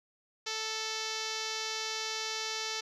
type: tone with low-pass filter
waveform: 5% pulse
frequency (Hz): 440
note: A4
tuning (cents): 0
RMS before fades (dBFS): -36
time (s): 0.46-2.81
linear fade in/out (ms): 10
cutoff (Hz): 6000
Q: 2.2
effects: none